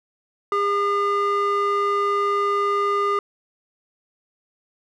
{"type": "tone with band-pass filter", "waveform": "square", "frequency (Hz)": 404.9, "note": "G#4", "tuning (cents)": -44, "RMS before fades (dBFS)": -21, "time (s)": [0.52, 3.19], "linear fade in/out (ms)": 2, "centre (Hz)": 960, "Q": 8.1, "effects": []}